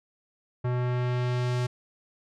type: tone with low-pass filter sweep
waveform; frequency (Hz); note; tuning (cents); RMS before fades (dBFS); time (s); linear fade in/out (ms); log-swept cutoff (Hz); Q
square; 123.9; B2; +6; -27; 0.64-1.67; 10; 1400 to 7500; 0.77
effects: none